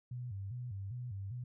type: tone with vibrato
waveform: sine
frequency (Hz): 110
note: A2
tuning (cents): 0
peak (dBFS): -39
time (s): 0.11-1.44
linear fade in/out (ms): 5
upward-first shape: square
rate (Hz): 2.5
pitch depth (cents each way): 200
effects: none